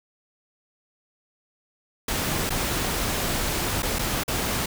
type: noise with dropouts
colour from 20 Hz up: pink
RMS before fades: -26 dBFS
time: 2.08-4.66 s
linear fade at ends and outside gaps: 5 ms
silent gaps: 2.495-2.503 / 3.823-3.829 / 3.987-3.991 / 4.236-4.279 s
effects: none